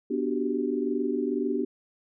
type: chord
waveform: sine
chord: G major seventh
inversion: first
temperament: equal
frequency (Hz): 246.9 / 293.7 / 370 / 392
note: B3 / D4 / F#4 / G4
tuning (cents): 0 / 0 / 0 / 0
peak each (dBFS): -30 / -30 / -32 / -30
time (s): 0.1-1.65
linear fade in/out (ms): 10
effects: none